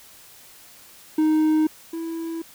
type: tone pair in turn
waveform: triangle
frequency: 311.1 / 329.3 Hz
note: D#4 / E4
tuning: 0 / -2 cents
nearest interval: minor second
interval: 98 cents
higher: second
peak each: -14 / -25 dBFS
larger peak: first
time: 1.18-1.67 / 1.93-2.42 s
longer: neither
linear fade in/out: 5 ms
effects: white hiss -48 dBFS RMS until 2.54 s